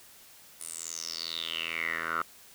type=tone with band-pass filter sweep; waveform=10% pulse; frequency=82.41 Hz; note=E2; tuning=in tune; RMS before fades=-35 dBFS; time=0.6-2.22 s; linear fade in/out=5 ms; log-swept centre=9900 to 1300 Hz; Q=7.8; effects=white hiss -54 dBFS RMS until 2.54 s